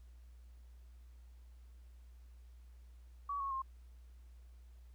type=tone with pitch steps; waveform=sine; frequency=1135 / 1099.5 / 1065.1 Hz; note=C#6 / C#6 / C6; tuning=+41 / -14 / +30 cents; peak=-36 dBFS; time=3.29-3.62 s; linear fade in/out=5 ms; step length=110 ms; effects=added 60 Hz sine -54 dBFS peak until 4.94 s + pink hiss -75 dBFS RMS until 4.94 s